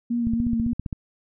sine tone with vibrato, 233.1 Hz, A#3, in tune, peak -21 dBFS, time 0.1-0.73 s, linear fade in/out 10 ms, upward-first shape sine, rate 3.6 Hz, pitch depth 38 cents each way
click train, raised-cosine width 5 ms, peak -16 dBFS, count 11, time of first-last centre 0.27-0.928 s, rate 15.2 Hz
effects none

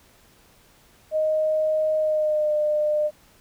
sine tone with pitch glide, 622.3 to 602.8 Hz, D#5 to D5, 0 to +45 cents, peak -19 dBFS, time 1.11-3.11 s, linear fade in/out 50 ms, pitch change -55 cents, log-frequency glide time 1.97-2.54 s, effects pink hiss -56 dBFS RMS until 3.4 s

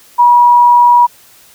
sine tone, 965 Hz, B5, 40 cents flat, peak -3 dBFS, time 0.18-1.07 s, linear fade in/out 20 ms, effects white hiss -43 dBFS RMS until 1.54 s

